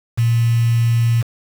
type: tone with quantisation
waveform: sine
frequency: 116.54 Hz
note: A#2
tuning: in tune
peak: -12 dBFS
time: 0.17-1.23 s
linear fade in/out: 20 ms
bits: 5
effects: none